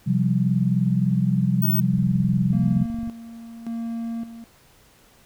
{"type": "chord", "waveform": "sine", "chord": "C suspended fourth", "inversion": "none", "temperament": "equal with one note detuned", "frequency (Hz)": [130.81, 174.61, 194.19], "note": ["C3", "F3", "G3"], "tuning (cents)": [0, 0, -16], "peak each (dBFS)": -22, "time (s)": [0.06, 2.85], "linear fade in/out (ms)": 20}
{"type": "tone", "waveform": "sine", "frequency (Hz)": 15804, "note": "B9", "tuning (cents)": 0, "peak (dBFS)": -24, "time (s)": [1.62, 1.8], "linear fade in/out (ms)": 2}
{"type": "click train", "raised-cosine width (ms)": 5, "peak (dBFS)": -24, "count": 27, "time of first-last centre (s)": [1.94, 3.075], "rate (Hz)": 22.9}
{"type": "tone with tremolo", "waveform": "triangle", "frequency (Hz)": 230.3, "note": "A#3", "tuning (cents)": -21, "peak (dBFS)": -24, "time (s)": [2.53, 4.44], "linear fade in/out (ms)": 0, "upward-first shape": "square", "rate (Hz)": 0.88, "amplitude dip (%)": 70}
{"effects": ["pink hiss -55 dBFS RMS until 5.25 s"]}